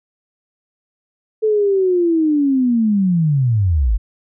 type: linear sweep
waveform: sine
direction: down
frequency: 440 to 44.64 Hz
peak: -12 dBFS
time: 1.42-3.98 s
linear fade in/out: 20 ms
effects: none